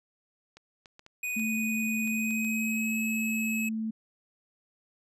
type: clicks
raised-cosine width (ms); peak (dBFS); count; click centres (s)
0.2; -32; 8; 0.57 / 0.858 / 0.994 / 1.064 / 1.396 / 2.075 / 2.308 / 2.447
type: tone with pitch glide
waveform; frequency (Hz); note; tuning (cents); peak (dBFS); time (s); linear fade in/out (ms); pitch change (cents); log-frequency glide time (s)
square; 2484 to 2573; D#7 to E7; -3 to -43; -31; 1.23-3.69; 5; +60; 2.04-2.99
type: tone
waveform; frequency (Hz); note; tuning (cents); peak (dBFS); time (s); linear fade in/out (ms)
sine; 220.9; A3; +7; -29; 1.36-3.91; 10
effects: none